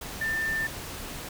sine tone in noise, 1786 Hz, A6, 25 cents sharp, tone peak -26 dBFS, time 0.21-0.67 s, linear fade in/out 5 ms, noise pink, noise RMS -38 dBFS, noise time 0.01-1.29 s, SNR +9 dB, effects none

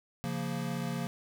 square chord, Bb minor, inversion first, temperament equal, 138.59 / 174.61 / 233.1 Hz, Db3 / F3 / Bb3, 0 / 0 / 0 cents, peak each -38 / -37 / -38 dBFS, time 0.24-1.07 s, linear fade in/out 0 ms, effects none

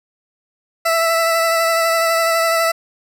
20% pulse tone with vibrato, 661 Hz, E5, 5 cents sharp, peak -9 dBFS, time 0.85-2.72 s, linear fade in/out 10 ms, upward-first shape sine, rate 12 Hz, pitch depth 17 cents each way, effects none

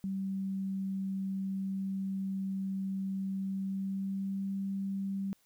sine tone with pitch glide, 192.9 to 195.37 Hz, G3 to G3, -28 to -6 cents, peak -32 dBFS, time 0.04-5.33 s, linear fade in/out 0 ms, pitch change +22 cents, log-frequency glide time 3.52-4.5 s, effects white hiss -70 dBFS RMS until 5.45 s

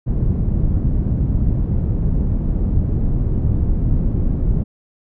pink low-pass noise, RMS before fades -17 dBFS, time 0.06-4.64 s, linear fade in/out 20 ms, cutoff 180 Hz, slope 12 dB/octave, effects none

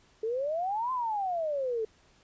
sine exponential two-way sweep, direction up then down, 429.1 to 1046.5 to 429.1 Hz, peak -28 dBFS, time 0.23-1.85 s, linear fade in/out 5 ms, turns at 0.92 s, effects pink hiss -63 dBFS RMS until 2.23 s + resampled to 16000 Hz

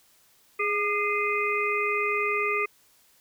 harmonic tone with a mistuned harmonic, 415.3 Hz, G#4, in tune, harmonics 1 / 3 / 5 / 6, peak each -29 / -29 / -29 / -29 dBFS, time 0.59-2.66 s, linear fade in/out 10 ms, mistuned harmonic 3, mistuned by -48 cents, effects white hiss -61 dBFS RMS until 3.2 s

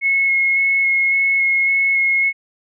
sine tone with vibrato, 2176 Hz, C#7, 33 cents flat, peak -13 dBFS, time 0.01-2.33 s, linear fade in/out 50 ms, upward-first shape square, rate 1.8 Hz, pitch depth 9 cents each way, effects none

